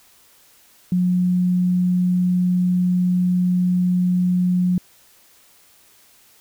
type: tone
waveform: sine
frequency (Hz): 180.2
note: F#3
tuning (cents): -45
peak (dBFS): -15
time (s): 0.92-4.78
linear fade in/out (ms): 2
effects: white hiss -53 dBFS RMS until 6.4 s

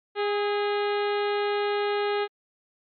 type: harmonic tone with a mistuned harmonic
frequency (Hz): 410.1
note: G#4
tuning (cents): -22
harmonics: 1 / 2 / 3 / 4 / 5 / 6 / 7 / 8 / 9 / 10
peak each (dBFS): -25 / -31 / -35 / -37 / -39 / -41 / -42 / -43 / -44 / -45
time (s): 0.15-2.28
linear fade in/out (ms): 50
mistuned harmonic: 3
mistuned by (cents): +43
effects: Opus 48 kbps

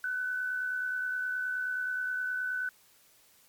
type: tone with amplitude modulation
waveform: sine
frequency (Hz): 1502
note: F#6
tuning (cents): +26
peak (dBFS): -28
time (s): 0.04-2.69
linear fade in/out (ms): 2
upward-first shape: sine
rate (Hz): 69.5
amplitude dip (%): 40
effects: white hiss -62 dBFS RMS until 3.48 s + MP3 96 kbps

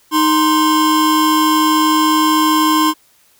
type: tone pair together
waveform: square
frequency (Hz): 311.1 / 1046.5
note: D#4 / C6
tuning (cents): 0 / 0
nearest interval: octave + major sixth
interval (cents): 2100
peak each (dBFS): -14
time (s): 0.11-2.94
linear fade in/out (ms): 50
effects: white hiss -53 dBFS RMS until 3.39 s

